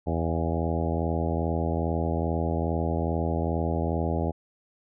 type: harmonic tone with a mistuned harmonic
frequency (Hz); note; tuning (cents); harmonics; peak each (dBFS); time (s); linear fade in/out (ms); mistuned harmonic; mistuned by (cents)
82.41; E2; 0; 1 / 2 / 3 / 4 / 5 / 6 / 7 / 8 / 9 / 10; -28 / -31 / -33 / -34 / -35 / -36 / -36 / -37 / -38 / -38; 0.06-4.32; 20; 9; -25
effects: none